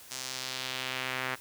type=tone with band-pass filter sweep; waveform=sawtooth; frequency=129.6 Hz; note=C3; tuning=16 cents flat; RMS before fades=-36 dBFS; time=0.1-1.36 s; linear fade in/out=20 ms; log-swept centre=6700 to 1800 Hz; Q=1.4; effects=white hiss -51 dBFS RMS until 1.4 s